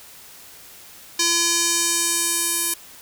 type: tone with band-pass filter sweep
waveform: square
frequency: 340 Hz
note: F4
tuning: 46 cents flat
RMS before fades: -21 dBFS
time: 1.19-2.74 s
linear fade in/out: 5 ms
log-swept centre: 5800 to 11000 Hz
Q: 1.6
effects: white hiss -44 dBFS RMS until 3.01 s